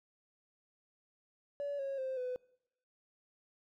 triangle tone with pitch steps, 571 / 547.1 / 524.2 / 502.3 Hz, D5 / C#5 / C5 / B4, -49 / -23 / +3 / +29 cents, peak -32 dBFS, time 1.6-2.36 s, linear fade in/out 0 ms, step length 190 ms, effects noise-tail reverb RT60 0.8 s tail -26 dB re dry + tanh soft clip ceiling -32 dBFS

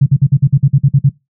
sine tone bursts, 138.59 Hz, C#3, in tune, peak -4 dBFS, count 11, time 0.01-1.094 s, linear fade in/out 10 ms, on 54 ms, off 49 ms, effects noise-tail reverb RT60 0.2 s tail -21 dB re dry

